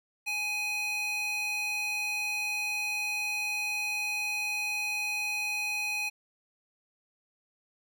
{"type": "tone with high-pass filter", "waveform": "square", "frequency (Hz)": 834, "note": "G#5", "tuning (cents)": 7, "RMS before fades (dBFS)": -32, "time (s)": [0.26, 6.1], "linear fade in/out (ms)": 20, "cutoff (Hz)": 2000, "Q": 9.7, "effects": ["11-bit"]}